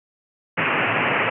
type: band-pass noise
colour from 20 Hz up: white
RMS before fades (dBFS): -21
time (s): 0.57-1.3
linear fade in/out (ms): 10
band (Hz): 100 to 2800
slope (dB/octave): 96
effects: none